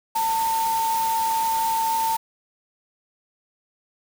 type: tone in noise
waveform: sine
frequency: 901 Hz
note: A5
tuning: 41 cents sharp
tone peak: -20 dBFS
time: 0.15-2.17 s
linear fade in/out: 10 ms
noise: white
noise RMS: -32 dBFS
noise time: 0.15-2.17 s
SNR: +9 dB
effects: none